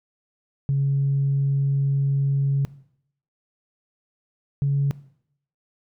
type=tone pair in turn; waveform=sine; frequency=138.59 / 140.28 Hz; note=C#3 / C#3; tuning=0 / +21 cents; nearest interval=unison; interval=21 cents; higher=second; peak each=-17 dBFS; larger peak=neither; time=0.69-2.65 / 4.62-4.91 s; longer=first; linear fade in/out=0 ms; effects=noise-tail reverb RT60 0.7 s tail -19 dB re dry + tanh soft clip ceiling -14 dBFS